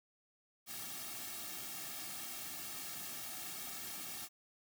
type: noise with comb filter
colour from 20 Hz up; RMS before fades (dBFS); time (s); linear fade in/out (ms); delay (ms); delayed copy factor
white; -45; 0.66-4.29; 50; 2; -0.8
effects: none